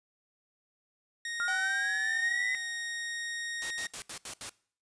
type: tone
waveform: sawtooth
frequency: 1864.7 Hz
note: A#6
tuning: in tune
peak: -31 dBFS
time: 1.25-3.87 s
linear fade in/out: 2 ms
type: linear sweep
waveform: sine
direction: up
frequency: 1396.9 to 2025 Hz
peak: -29 dBFS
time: 1.4-2.55 s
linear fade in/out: 0 ms
type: tone with exponential decay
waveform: sawtooth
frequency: 767 Hz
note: G5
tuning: 38 cents flat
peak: -31 dBFS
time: 1.48-3.46 s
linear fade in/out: 1 ms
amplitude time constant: 430 ms
type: noise bursts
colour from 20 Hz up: white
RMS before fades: -39 dBFS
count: 6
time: 3.62-4.494 s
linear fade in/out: 0 ms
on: 84 ms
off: 74 ms
effects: noise-tail reverb RT60 0.5 s tail -22 dB re dry + resampled to 22050 Hz